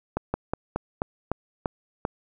slowing click train, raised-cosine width 1 ms, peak -11 dBFS, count 8, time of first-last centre 0.17-2.051 s, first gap 170 ms, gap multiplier 1.15, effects none

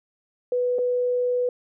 sine tone with dropouts, 493.9 Hz, B4, in tune, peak -20 dBFS, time 0.52-1.49 s, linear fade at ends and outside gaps 2 ms, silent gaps 0.785-0.789 s, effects none

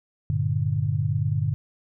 sine chord, G minor, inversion none, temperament equal, 98 / 116.54 / 146.83 Hz, G2 / Bb2 / D3, 0 / 0 / 0 cents, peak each -26 / -26 / -25 dBFS, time 0.3-1.54 s, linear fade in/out 0 ms, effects none

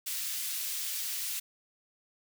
white high-pass noise, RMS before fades -35 dBFS, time 0.06-1.4 s, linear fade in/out 10 ms, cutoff 2400 Hz, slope 12 dB/octave, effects none

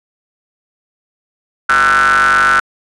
square ring-modulated tone, 69.8 Hz, C#2, 13 cents sharp, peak -6 dBFS, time 1.69-2.6 s, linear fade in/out 5 ms, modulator 1420 Hz, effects resampled to 24000 Hz

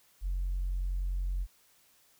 sine tone, 45.34 Hz, F#1, 34 cents flat, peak -28 dBFS, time 0.21-1.47 s, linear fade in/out 50 ms, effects tanh soft clip ceiling -26 dBFS + white hiss -65 dBFS RMS until 2.19 s

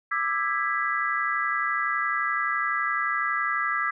sine chord, E dominant seventh, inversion third, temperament just, 1186.7 / 1318.5 / 1648.1 / 1977.8 Hz, D6 / E6 / G#6 / B6, +18 / 0 / -14 / +2 cents, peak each -29 dBFS, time 0.11-3.91 s, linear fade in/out 10 ms, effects none

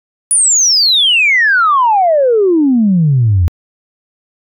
sine exponential sweep, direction down, 9960 to 81 Hz, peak -6 dBFS, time 0.31-3.48 s, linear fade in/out 0 ms, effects tanh soft clip ceiling -2 dBFS

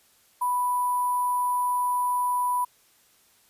sine tone with sample-and-hold, 987.8 Hz, B5, in tune, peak -22 dBFS, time 0.41-2.65 s, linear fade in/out 10 ms, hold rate 11025 Hz, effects white hiss -61 dBFS RMS until 3.49 s + resampled to 32000 Hz

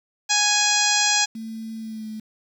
harmonic tone, 830.6 Hz, G#5, in tune, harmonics 1 / 2 / 3 / 4 / 5 / 6 / 7 / 8 / 9, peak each -26 / -26 / -26 / -26 / -26 / -26 / -26 / -26 / -26 dBFS, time 0.29-1.26 s, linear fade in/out 20 ms
sine tone with pitch glide, 222.8 to 217.1 Hz, A3 to A3, +22 to -23 cents, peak -30 dBFS, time 1.35-2.2 s, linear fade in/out 5 ms, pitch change -45 cents, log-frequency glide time 1.78-2.06 s
effects 8-bit

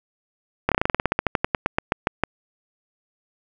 slowing click train, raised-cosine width 0.5 ms, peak -3 dBFS, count 21, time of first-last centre 0.69-2.236 s, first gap 27 ms, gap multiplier 1.1, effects none

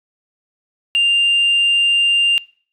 sine tone, 2794 Hz, F7, in tune, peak -10 dBFS, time 0.95-2.38 s, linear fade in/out 0 ms, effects noise-tail reverb RT60 0.5 s tail -24 dB re dry + tanh soft clip ceiling -9 dBFS

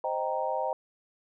sine chord, C minor seventh, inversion none, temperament equal, 523.3 / 622.3 / 784 / 932.3 Hz, C5 / Eb5 / G5 / Bb5, 0 / 0 / 0 / 0 cents, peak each -33 dBFS, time 0.04-0.73 s, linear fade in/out 2 ms, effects none

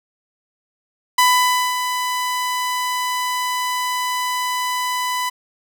sawtooth tone with ADSR envelope, 998 Hz, B5, 18 cents sharp, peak -7 dBFS, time 1.18-5.3 s, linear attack 6 ms, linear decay 550 ms, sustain -9 dB, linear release 15 ms, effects none

